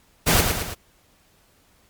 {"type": "noise with echo", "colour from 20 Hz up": "pink", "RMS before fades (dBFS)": -17, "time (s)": [0.26, 0.42], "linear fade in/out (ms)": 20, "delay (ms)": 110, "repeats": 3, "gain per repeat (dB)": -5, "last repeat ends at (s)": 0.75, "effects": ["pink hiss -59 dBFS RMS until 1.89 s", "MP3 96 kbps"]}